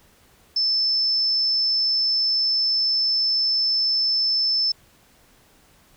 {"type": "tone", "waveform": "sine", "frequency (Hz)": 5274, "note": "E8", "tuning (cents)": 0, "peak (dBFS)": -18, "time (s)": [0.56, 4.72], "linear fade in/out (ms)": 5, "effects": ["pink hiss -56 dBFS RMS until 5.96 s"]}